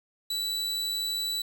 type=tone; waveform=40% pulse; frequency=3951 Hz; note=B7; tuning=in tune; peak=-27 dBFS; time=0.3-1.42 s; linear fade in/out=5 ms; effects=9-bit